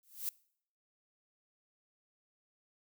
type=noise with exponential growth; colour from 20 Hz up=violet; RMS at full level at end=-33 dBFS; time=0.03-0.29 s; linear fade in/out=1 ms; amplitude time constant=56 ms; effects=noise-tail reverb RT60 0.6 s tail -23 dB re dry